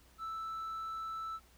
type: tone with hard clipping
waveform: triangle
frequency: 1318.5 Hz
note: E6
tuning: in tune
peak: -37 dBFS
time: 0.18-1.4 s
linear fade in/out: 50 ms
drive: 1 dB
effects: added 60 Hz sine -63 dBFS peak until 1.57 s + pink hiss -65 dBFS RMS until 1.57 s